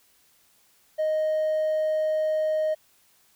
triangle tone, 622.3 Hz, D#5, in tune, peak -19 dBFS, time 0.98-2.75 s, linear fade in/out 20 ms, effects tanh soft clip ceiling -17 dBFS + white hiss -62 dBFS RMS until 3.35 s

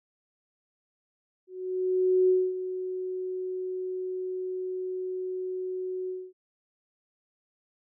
sine tone with ADSR envelope, 370 Hz, F#4, in tune, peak -18 dBFS, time 1.47-6.33 s, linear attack 820 ms, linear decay 240 ms, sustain -12 dB, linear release 240 ms, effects none

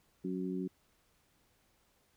harmonic tone, 92.5 Hz, F#2, in tune, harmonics 2 / 3 / 4, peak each -37 / -39 / -40 dBFS, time 0.24-0.68 s, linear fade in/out 10 ms, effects pink hiss -72 dBFS RMS until 2.16 s

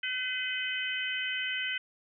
harmonic tone, 508 Hz, B4, 49 cents sharp, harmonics 3 / 4 / 5 / 6, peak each -36 / -36 / -37 / -35 dBFS, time 0.03-1.78 s, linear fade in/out 5 ms, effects none

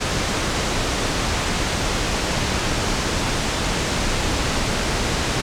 pink low-pass noise, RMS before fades -22 dBFS, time 0-5.42 s, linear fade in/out 20 ms, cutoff 7700 Hz, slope 24 dB/octave, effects none

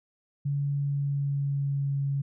sine tone with pitch glide, 141.9 to 139.38 Hz, C#3 to C#3, +41 to +10 cents, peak -25 dBFS, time 0.45-2.22 s, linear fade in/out 10 ms, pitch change -31 cents, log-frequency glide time 0.74-1.99 s, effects none

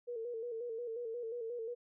sine tone with vibrato, 466.2 Hz, A#4, in tune, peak -38 dBFS, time 0.07-1.75 s, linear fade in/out 20 ms, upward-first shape square, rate 5.6 Hz, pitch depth 61 cents each way, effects none

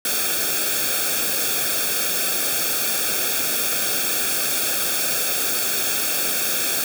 white noise with comb filter, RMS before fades -22 dBFS, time 0.05-6.84 s, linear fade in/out 2 ms, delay 1 ms, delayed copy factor -0.8, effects none

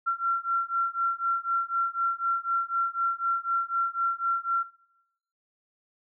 sine beating tone pair, 1363 / 1367 Hz, F6 / F6, -43 / -37 cents, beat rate 4 Hz, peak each -27 dBFS, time 0.06-4.64 s, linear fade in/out 20 ms, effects noise-tail reverb RT60 0.8 s tail -20 dB re dry

